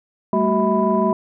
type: tone cluster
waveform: sine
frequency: 197.5 / 223.4 / 376.5 / 647 / 993 Hz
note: G3 / A3 / F#4 / E5 / B5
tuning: +13 / +27 / +30 / -32 / +9 cents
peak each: -21 dBFS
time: 0.33-1.13 s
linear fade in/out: 2 ms
effects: tanh soft clip ceiling -4 dBFS